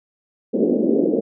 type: band-pass noise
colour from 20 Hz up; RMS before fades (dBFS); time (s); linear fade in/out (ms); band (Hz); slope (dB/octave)
pink; -18; 0.53-1.21; 20; 210 to 520; 48
effects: none